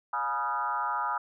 sine tone with frequency modulation, 1105 Hz, C#6, 6 cents flat, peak -27 dBFS, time 0.13-1.18 s, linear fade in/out 5 ms, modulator 132 Hz, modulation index 2.3, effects none

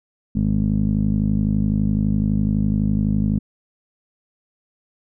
15% pulse tone with low-pass filter, 51.91 Hz, G#1, in tune, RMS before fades -19 dBFS, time 0.35-3.39 s, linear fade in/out 10 ms, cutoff 230 Hz, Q 4.1, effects none

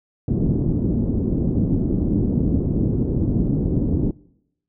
white low-pass noise, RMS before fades -20 dBFS, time 0.28-4.11 s, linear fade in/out 2 ms, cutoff 300 Hz, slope 24 dB/octave, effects noise-tail reverb RT60 0.8 s tail -23 dB re dry

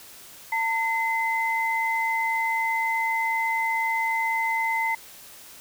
sine tone pair together, 904 / 2051 Hz, A5 / C7, +47 / -35 cents, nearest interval octave + major second, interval 1418 cents, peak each -25 dBFS, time 0.52-4.95 s, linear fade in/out 5 ms, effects white hiss -46 dBFS RMS until 5.6 s

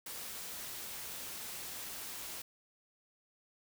white noise, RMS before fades -44 dBFS, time 0.06-2.42 s, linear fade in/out 5 ms, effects none

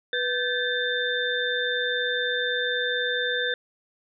sine tone cluster, 492.3 / 1552 / 1731 / 3588 Hz, B4 / G6 / A6 / A7, -6 / -18 / -29 / +33 cents, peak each -29 dBFS, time 0.13-3.54 s, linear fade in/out 2 ms, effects none

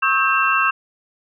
sine tone cluster, 1095 / 1288 / 1583 / 2703 Hz, C#6 / E6 / G6 / E7, -22 / -41 / +17 / +43 cents, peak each -20 dBFS, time 0.02-0.71 s, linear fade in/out 10 ms, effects none

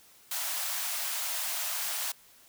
white high-pass noise, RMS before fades -33 dBFS, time 0.31-2.12 s, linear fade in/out 5 ms, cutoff 590 Hz, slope 96 dB/octave, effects white hiss -58 dBFS RMS until 2.48 s

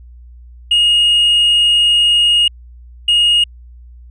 sine tone pair in turn, 2864 / 2864 Hz, F7 / F7, +43 / +43 cents, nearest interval unison, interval 0 cents, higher neither, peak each -6 dBFS, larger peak neither, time 0.71-2.48 / 3.08-3.44 s, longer first, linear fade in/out 5 ms, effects tanh soft clip ceiling -7 dBFS + added 60 Hz sine -35 dBFS peak until 4.1 s

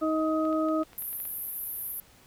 harmonic tone, 314.8 Hz, D#4, 20 cents sharp, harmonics 1 / 2 / 4, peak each -26 / -29 / -32 dBFS, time 0.01-0.84 s, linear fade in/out 20 ms
clicks, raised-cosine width 0.3 ms, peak -33 dBFS, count 9, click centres 0.453 / 0.528 / 0.686 / 0.832 / 0.932 / 1.023 / 1.13 / 1.201 / 1.253 s
pink band-pass noise, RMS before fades -36 dBFS, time 0.98-2 s, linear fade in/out 0 ms, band 11000 to 14000 Hz, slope 96 dB/octave
effects pink hiss -57 dBFS RMS until 2.26 s

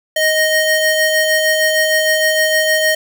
35% pulse ring-modulated tone, 1244.5 Hz, D#6, in tune, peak -7 dBFS, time 0.16-2.95 s, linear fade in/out 5 ms, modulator 619 Hz, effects none

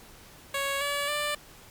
10% pulse tone with pitch steps, 554.4 / 572.3 / 590.8 Hz, C#5 / D5 / D5, 0 / -45 / +10 cents, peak -19 dBFS, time 0.54-1.35 s, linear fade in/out 5 ms, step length 270 ms, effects pink hiss -51 dBFS RMS until 1.7 s + MP3 96 kbps

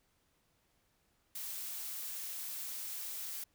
blue noise, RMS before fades -42 dBFS, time 1.35-3.44 s, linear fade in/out 5 ms, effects pink hiss -75 dBFS RMS until 3.54 s

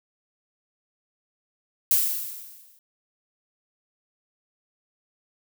violet noise with exponential decay, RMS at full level -18 dBFS, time 1.91-2.79 s, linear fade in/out 2 ms, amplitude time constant 190 ms, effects none

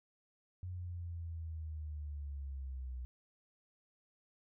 sine linear sweep, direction down, 91.2 to 61.74 Hz, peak -40 dBFS, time 0.63-3.05 s, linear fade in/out 0 ms, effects none

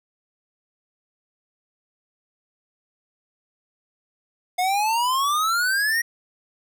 square exponential sweep, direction up, 714 to 1904 Hz, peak -20 dBFS, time 4.58-6.02 s, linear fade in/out 10 ms, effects none

